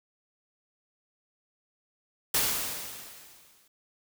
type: noise with exponential decay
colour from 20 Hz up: white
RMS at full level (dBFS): -24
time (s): 2.34-3.68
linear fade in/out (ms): 5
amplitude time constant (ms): 290
effects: none